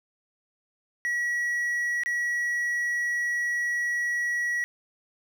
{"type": "tone with dropouts", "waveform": "triangle", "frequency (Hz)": 1925, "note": "B6", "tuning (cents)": -45, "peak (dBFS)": -23, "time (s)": [1.05, 4.64], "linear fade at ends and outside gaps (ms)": 0, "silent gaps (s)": [2.035, 2.06], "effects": []}